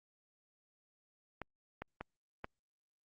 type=clicks; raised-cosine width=0.5 ms; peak=-26 dBFS; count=4; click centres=1.417 / 1.82 / 2.01 / 2.444 s; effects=Opus 48 kbps